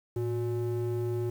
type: ring-modulated tone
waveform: triangle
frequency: 236.9 Hz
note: A#3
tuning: 28 cents sharp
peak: -23 dBFS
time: 0.16-1.3 s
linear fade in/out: 5 ms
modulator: 125 Hz
effects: 9-bit